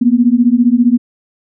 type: beating tone pair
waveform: sine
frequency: 233.8 / 248.8 Hz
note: A#3 / B3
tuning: +5 / +13 cents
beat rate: 15 Hz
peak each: -10 dBFS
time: 0.01-0.98 s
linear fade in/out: 10 ms
effects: none